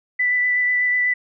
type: tone with vibrato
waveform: sine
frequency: 1983 Hz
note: B6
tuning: 7 cents sharp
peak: -16 dBFS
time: 0.19-1.14 s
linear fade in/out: 10 ms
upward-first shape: sine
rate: 8.1 Hz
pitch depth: 12 cents each way
effects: none